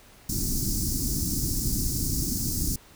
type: band-stop noise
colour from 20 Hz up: pink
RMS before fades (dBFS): -27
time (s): 0.29-2.76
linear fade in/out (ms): 5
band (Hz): 330 to 4900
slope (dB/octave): 48
effects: pink hiss -53 dBFS RMS until 2.95 s